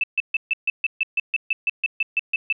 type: tone bursts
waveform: sine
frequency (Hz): 2637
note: E7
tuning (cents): 0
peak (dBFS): -17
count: 16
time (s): 0.01-2.526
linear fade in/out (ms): 2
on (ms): 26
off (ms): 140
effects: none